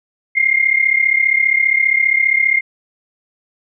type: tone pair together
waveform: sine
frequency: 2102 / 2137 Hz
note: C7 / C7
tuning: +7 / +36 cents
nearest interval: unison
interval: 29 cents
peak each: -14 dBFS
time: 0.35-2.61 s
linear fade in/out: 20 ms
effects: none